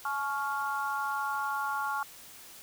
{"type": "chord", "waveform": "sine", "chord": "Db major", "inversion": "second", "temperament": "equal with one note detuned", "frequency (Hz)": [849.5, 1108.7, 1396.9], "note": ["Ab5", "Db6", "F6"], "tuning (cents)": [39, 0, 0], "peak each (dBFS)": -34, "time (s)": [0.05, 2.03], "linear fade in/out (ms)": 2, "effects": ["white hiss -50 dBFS RMS until 2.62 s"]}